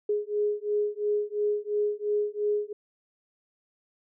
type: beating tone pair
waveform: sine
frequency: 415.3 / 418.2 Hz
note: G#4 / G#4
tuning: 0 / +12 cents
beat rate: 2.9 Hz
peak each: -28 dBFS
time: 0.09-2.73 s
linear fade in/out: 5 ms
effects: none